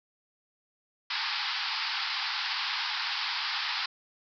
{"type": "band-pass noise", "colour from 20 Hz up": "white", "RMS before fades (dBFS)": -32, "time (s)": [1.1, 3.86], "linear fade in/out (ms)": 5, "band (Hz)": [790, 5100], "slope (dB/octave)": 96, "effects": []}